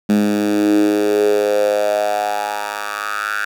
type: tone with high-pass filter sweep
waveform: 10% pulse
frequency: 103.83 Hz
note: G#2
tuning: in tune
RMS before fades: -17 dBFS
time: 0.09-3.45 s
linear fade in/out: 5 ms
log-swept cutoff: 210 to 1500 Hz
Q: 6.1
effects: none